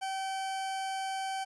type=tone; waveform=40% pulse; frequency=770 Hz; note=G5; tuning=31 cents flat; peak=-32 dBFS; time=0.01-1.45 s; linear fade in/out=20 ms; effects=resampled to 24000 Hz + 11-bit